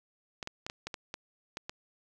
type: clicks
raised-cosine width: 0.2 ms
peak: -20 dBFS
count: 9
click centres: 0.428 / 0.474 / 0.665 / 0.699 / 0.87 / 0.942 / 1.141 / 1.571 / 1.695 s
effects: none